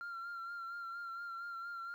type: tone with vibrato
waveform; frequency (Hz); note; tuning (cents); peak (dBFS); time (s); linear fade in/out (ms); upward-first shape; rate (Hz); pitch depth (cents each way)
sine; 1379; F6; -22; -39; 0.01-1.94; 0; sine; 4.3; 33
effects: tanh soft clip ceiling -40 dBFS + 12-bit